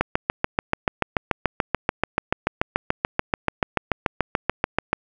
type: click train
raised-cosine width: 0.5 ms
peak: -3 dBFS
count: 35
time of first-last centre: 0.01-4.93 s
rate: 6.91 Hz
effects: none